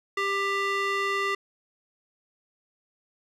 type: tone with band-pass filter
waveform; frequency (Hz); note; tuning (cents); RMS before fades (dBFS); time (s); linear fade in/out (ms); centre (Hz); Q
square; 395.7; G4; +16; -27; 0.17-1.35; 5; 1800; 1.3
effects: none